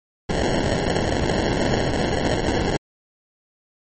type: noise with sample-and-hold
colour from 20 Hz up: white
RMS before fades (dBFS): -21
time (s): 0.29-2.77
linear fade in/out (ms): 5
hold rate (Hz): 1225
effects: low-pass 12000 Hz 12 dB/octave + MP3 32 kbps